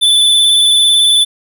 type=tone with vibrato; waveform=square; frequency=3499 Hz; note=A7; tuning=10 cents flat; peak=-7 dBFS; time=0.01-1.25 s; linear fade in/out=20 ms; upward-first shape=triangle; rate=18 Hz; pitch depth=28 cents each way; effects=none